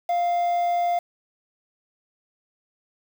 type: tone with quantisation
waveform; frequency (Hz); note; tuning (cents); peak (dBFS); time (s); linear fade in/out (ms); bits
triangle; 698.5; F5; 0; -18; 0.09-0.99; 5; 7
effects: none